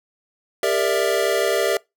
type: chord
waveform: square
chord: E half-diminished seventh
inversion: first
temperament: equal with one note detuned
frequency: 399.1 / 466.2 / 587.3 / 659.3 Hz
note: G4 / Bb4 / D5 / E5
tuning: +31 / 0 / 0 / 0 cents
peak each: -24 dBFS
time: 0.63-1.77 s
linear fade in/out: 2 ms
effects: noise-tail reverb RT60 0.2 s tail -24 dB re dry